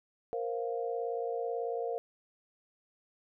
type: chord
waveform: sine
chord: Bb suspended second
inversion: none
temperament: just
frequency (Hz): 466.2 / 524.4 / 699.2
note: Bb4 / C5 / F5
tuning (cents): 0 / +4 / +2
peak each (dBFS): -34 / -39 / -38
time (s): 0.33-1.98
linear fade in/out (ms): 0
effects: none